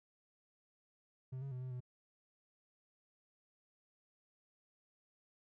triangle tone with pitch steps, 129.7 / 137.3 / 126.5 / 128.4 / 124.9 Hz, C3 / C#3 / B2 / C3 / B2, -15 / -16 / +42 / -32 / +20 cents, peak -39 dBFS, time 1.32-1.805 s, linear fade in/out 10 ms, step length 97 ms, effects none

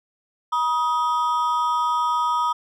triangle ring-modulated tone, 1108.7 Hz, C#6, in tune, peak -14 dBFS, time 0.52-2.53 s, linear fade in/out 10 ms, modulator 145 Hz, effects none

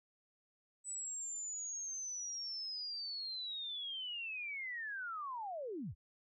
sine linear sweep, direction down, 7990 to 49.61 Hz, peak -40 dBFS, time 0.84-5.95 s, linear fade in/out 50 ms, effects none

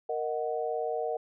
sine chord, D# minor, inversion second, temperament equal, 466.2 / 622.3 / 740 Hz, A#4 / D#5 / F#5, 0 / 0 / 0 cents, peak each -32 / -34 / -34 dBFS, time 0.09-1.17 s, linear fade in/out 5 ms, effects none

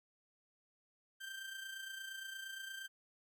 30% pulse tone with amplitude modulation, 1568 Hz, G6, in tune, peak -40 dBFS, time 1.2-2.88 s, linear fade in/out 20 ms, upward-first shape sine, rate 28.6 Hz, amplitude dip 50%, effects none

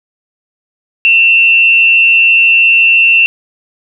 sine tone with frequency modulation, 2703 Hz, E7, 43 cents sharp, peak -4 dBFS, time 1.05-3.26 s, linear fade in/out 0 ms, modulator 121 Hz, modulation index 0.51, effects none

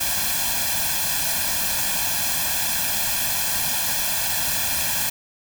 white noise with comb filter, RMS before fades -23 dBFS, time 0-5.1 s, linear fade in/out 10 ms, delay 1.2 ms, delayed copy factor +0.85, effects none

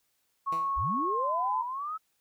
sine tone with pitch glide, 1100 to 1008.7 Hz, C#6 to B5, -14 to +36 cents, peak -27 dBFS, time 0.46-1.63 s, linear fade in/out 20 ms, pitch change -150 cents, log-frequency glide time 1.04-1.37 s
10% pulse tone with exponential decay, 165.8 Hz, E3, 10 cents sharp, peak -29 dBFS, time 0.52-0.81 s, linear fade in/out 2 ms, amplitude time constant 61 ms
sine linear sweep, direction up, 38.89 to 1311 Hz, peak -32 dBFS, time 0.76-1.98 s, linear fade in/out 20 ms
effects white hiss -74 dBFS RMS until 2.2 s

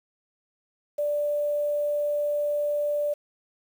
sine tone with quantisation, 587.3 Hz, D5, in tune, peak -23 dBFS, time 0.98-3.14 s, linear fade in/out 10 ms, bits 8, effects none

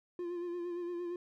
triangle tone with vibrato, 349.2 Hz, F4, in tune, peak -34 dBFS, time 0.19-1.16 s, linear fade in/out 2 ms, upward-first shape sine, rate 8.7 Hz, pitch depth 34 cents each way, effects none

